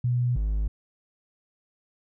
sine / triangle tone pair in turn, 122.8 / 52.23 Hz, B2 / G#1, -9 / +11 cents, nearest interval octave + minor third, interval 1480 cents, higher first, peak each -21 / -21 dBFS, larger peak neither, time 0.04-0.36 / 0.36-0.68 s, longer neither, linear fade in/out 5 ms, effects none

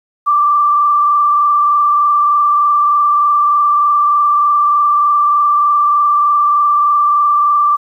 sine tone with frequency modulation, 1174.7 Hz, D6, in tune, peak -8 dBFS, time 0.26-7.77 s, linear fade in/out 20 ms, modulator 23.3 Hz, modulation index 0.84, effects 8-bit

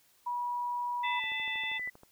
sine tone, 970 Hz, B5, 31 cents flat, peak -31 dBFS, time 0.26-1.2 s, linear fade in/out 10 ms
harmonic tone, 878 Hz, A5, 4 cents flat, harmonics 1 / 3 / 4, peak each -43 / -38 / -39 dBFS, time 1.03-1.79 s, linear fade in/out 20 ms
sine tone with vibrato, 2000 Hz, B6, 21 cents sharp, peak -34 dBFS, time 1.03-1.9 s, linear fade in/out 10 ms, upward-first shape triangle, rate 3.3 Hz, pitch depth 12 cents each way
click train, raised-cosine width 1 ms, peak -38 dBFS, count 11, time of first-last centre 1.24-2.034 s, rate 12.6 Hz
effects white hiss -66 dBFS RMS until 2.11 s

